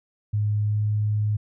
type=tone with pitch glide; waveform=sine; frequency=104.9 to 105.63 Hz; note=G#2 to G#2; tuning=+18 to +30 cents; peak=-20 dBFS; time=0.33-1.37 s; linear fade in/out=10 ms; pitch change=+12 cents; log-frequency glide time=0.64-0.79 s; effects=none